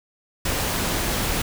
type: noise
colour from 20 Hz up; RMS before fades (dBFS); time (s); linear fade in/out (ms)
pink; -24; 0.45-1.42; 5
effects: none